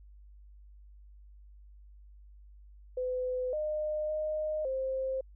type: tone with pitch steps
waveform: sine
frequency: 506 / 610 / 616 / 527 Hz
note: B4 / D#5 / D#5 / C5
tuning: +42 / -34 / -17 / +12 cents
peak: -30 dBFS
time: 2.97-5.21 s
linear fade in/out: 5 ms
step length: 560 ms
effects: added 50 Hz sine -51 dBFS peak until 5.35 s